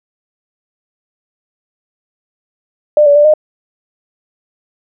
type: tone with pitch steps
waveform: sine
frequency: 598 / 575 / 589 / 613 Hz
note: D5 / D5 / D5 / D#5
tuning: +31 / -37 / +5 / -26 cents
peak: -4 dBFS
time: 2.97-3.338 s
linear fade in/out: 2 ms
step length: 92 ms
effects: none